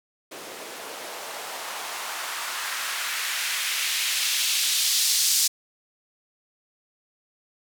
blue noise with band-pass filter sweep, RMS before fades -27 dBFS, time 0.31-5.48 s, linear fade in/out 10 ms, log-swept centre 380 to 5400 Hz, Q 1.2, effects none

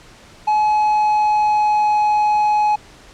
triangle tone with pitch glide, 850 to 842.7 Hz, G#5 to G#5, +40 to +25 cents, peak -11 dBFS, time 0.47-2.76 s, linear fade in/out 10 ms, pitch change -15 cents, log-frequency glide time 0.58-1.99 s, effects pink hiss -44 dBFS RMS until 3.13 s + low-pass 7000 Hz 12 dB/octave

